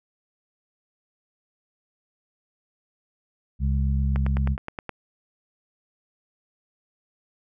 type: harmonic tone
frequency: 67.8 Hz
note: C#2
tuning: 38 cents flat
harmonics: 1 / 2 / 3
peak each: -21 / -27 / -31 dBFS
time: 3.59-4.57 s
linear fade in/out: 50 ms
type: click train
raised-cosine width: 0.5 ms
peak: -16 dBFS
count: 8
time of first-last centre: 4.16-4.893 s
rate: 9.55 Hz
effects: none